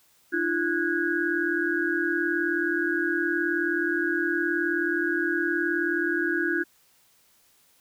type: tone cluster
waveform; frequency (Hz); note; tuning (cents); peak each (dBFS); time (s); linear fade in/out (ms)
sine; 303.3 / 342.4 / 1471 / 1644; D#4 / F4 / F#6 / G#6; -44 / -34 / -11 / -18; -31 / -27 / -29 / -28; 0.32-6.64; 20
effects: white hiss -62 dBFS RMS until 7.8 s